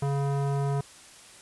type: tone with low-pass filter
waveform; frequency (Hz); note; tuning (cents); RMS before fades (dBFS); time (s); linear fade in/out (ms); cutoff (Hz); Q
square; 140; C#3; +18; -27; 0.02-0.81; 5; 1000; 1.3
effects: white hiss -50 dBFS RMS until 1.41 s + resampled to 24000 Hz